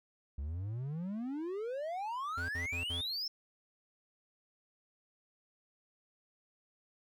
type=exponential sweep; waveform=triangle; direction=up; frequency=66.3 to 5440 Hz; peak=-34 dBFS; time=0.38-3.28 s; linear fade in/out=5 ms
type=tone bursts; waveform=square; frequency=86.1 Hz; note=F2; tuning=24 cents flat; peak=-40 dBFS; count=4; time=2.37-3.015 s; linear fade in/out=10 ms; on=120 ms; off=55 ms
effects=none